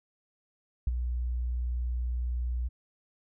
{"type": "tone with ADSR envelope", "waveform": "sine", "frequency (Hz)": 60.8, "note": "B1", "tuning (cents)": -26, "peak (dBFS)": -21, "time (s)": [0.87, 2.69], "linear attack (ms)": 4, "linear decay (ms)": 24, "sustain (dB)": -7, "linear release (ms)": 20, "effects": []}